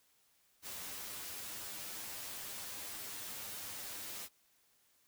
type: noise with comb filter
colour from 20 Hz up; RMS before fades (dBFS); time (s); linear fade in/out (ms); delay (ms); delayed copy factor
white; -45; 0.62-4.29; 50; 10; +0.5
effects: white hiss -72 dBFS RMS until 5.07 s